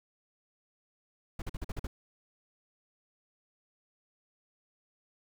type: noise bursts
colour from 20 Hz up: brown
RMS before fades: -35 dBFS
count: 7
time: 1.39-1.87 s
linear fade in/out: 5 ms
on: 30 ms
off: 45 ms
effects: none